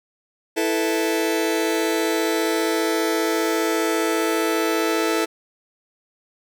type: chord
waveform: sawtooth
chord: E suspended fourth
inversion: none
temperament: just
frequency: 329.6 / 439.5 / 494.4 Hz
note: E4 / A4 / B4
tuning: 0 / -2 / +2 cents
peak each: -18 / -19 / -24 dBFS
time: 0.56-5.26 s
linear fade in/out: 20 ms
effects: none